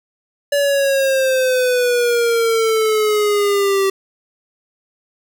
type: exponential sweep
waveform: square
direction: down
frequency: 574 to 386.5 Hz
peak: -14 dBFS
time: 0.52-3.9 s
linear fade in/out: 5 ms
effects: none